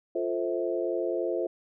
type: chord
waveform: sine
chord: F major seventh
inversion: none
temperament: equal with one note detuned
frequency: 349.2 / 440 / 523.3 / 649.4 Hz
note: F4 / A4 / C5 / E5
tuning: 0 / 0 / 0 / -26 cents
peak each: -30 / -33 / -32 / -34 dBFS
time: 0.15-1.47 s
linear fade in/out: 5 ms
effects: none